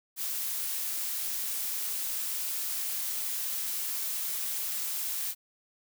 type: noise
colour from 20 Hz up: blue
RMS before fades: -33 dBFS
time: 0.16-5.35 s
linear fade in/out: 50 ms
effects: none